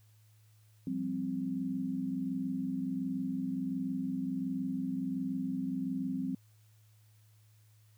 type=chord; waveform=sine; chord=F suspended second; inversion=none; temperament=equal; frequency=174.61 / 196 / 261.6 Hz; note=F3 / G3 / C4; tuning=0 / 0 / 0 cents; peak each=-40 / -38 / -34 dBFS; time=0.87-6.35 s; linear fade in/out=2 ms; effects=added 107 Hz sine -60 dBFS peak until 7.97 s + white hiss -71 dBFS RMS until 7.97 s